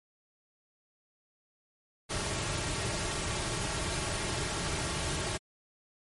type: noise with comb filter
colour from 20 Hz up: pink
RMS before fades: -33 dBFS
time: 2.09-5.38 s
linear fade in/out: 20 ms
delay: 4 ms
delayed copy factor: -0.55
effects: MP3 48 kbps